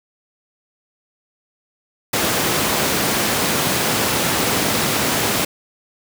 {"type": "high-pass noise", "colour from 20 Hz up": "pink", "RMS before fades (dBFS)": -19, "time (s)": [2.13, 5.45], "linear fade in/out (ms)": 5, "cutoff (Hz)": 150, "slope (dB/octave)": 12, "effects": []}